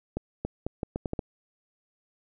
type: accelerating click train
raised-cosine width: 2 ms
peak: -16 dBFS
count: 8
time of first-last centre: 0.17-1.192 s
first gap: 280 ms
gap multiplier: 0.77
effects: none